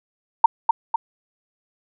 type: tone with echo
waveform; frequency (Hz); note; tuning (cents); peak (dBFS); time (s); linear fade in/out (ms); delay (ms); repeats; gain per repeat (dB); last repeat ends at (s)
sine; 918; A#5; -27; -5; 0.44-0.46; 5; 250; 2; -5; 0.96
effects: none